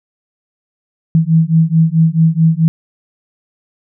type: beating tone pair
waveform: sine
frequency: 160 / 164.6 Hz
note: D#3 / E3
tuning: +49 / -2 cents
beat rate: 4.6 Hz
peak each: -11 dBFS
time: 1.15-2.68 s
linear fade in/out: 0 ms
effects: none